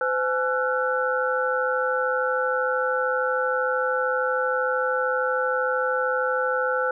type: tone cluster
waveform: sine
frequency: 511 / 848 / 1351 / 1484 Hz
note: C5 / G#5 / E6 / F#6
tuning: -41 / +36 / +42 / +5 cents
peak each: -24 / -31 / -27 / -27 dBFS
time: 0.01-6.91 s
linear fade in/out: 2 ms
effects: none